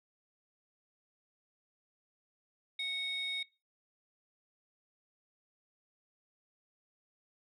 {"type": "tone pair together", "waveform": "sine", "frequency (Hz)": [2217, 3729], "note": ["C#7", "A#7"], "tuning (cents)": [0, 0], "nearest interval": "major sixth", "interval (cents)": 900, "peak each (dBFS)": [-37, -34], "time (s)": [2.79, 3.43], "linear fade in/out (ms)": 5, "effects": ["noise-tail reverb RT60 0.3 s tail -24 dB re dry", "tanh soft clip ceiling -30 dBFS"]}